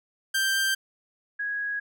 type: tone pair in turn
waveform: sawtooth / sine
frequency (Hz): 1574 / 1658.4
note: G6 / G#6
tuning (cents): +7 / -3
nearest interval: minor second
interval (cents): 90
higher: second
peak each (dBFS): -19 / -27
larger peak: first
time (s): 0.34-0.75 / 1.39-1.8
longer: neither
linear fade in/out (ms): 10
effects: none